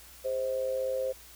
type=tone with amplitude modulation; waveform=sine; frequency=523 Hz; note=C5; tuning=1 cent flat; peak=-25 dBFS; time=0.24-1.13 s; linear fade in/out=20 ms; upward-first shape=sine; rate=116 Hz; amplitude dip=65%; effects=added 60 Hz sine -57 dBFS peak until 1.35 s + white hiss -52 dBFS RMS until 1.35 s